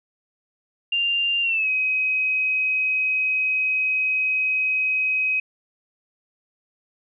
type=tone with pitch glide; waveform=sine; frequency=2791 to 2530 Hz; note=F7 to D#7; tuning=-2 to +28 cents; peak=-19 dBFS; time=0.92-5.4 s; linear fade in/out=5 ms; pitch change=-170 cents; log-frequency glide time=1.42-1.69 s; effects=none